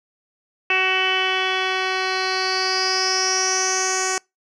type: tone with low-pass filter sweep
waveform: 10% pulse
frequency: 375.8 Hz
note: F#4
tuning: 27 cents sharp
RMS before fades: -21 dBFS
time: 0.7-4.18 s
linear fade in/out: 2 ms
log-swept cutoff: 2700 to 7100 Hz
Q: 8.2
effects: noise-tail reverb RT60 0.2 s tail -26 dB re dry